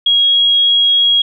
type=tone; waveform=sine; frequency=3299 Hz; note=G#7; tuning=12 cents flat; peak=-8 dBFS; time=0.06-1.22 s; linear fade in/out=5 ms; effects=none